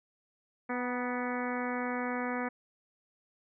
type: harmonic tone with a mistuned harmonic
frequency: 247.6 Hz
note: B3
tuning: 5 cents sharp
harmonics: 1 / 2 / 3 / 4 / 5 / 6 / 7 / 8 / 9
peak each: -35 / -38 / -40 / -41 / -42 / -43 / -43 / -44 / -45 dBFS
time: 0.69-2.49 s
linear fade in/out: 10 ms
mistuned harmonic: 4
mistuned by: -30 cents
effects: none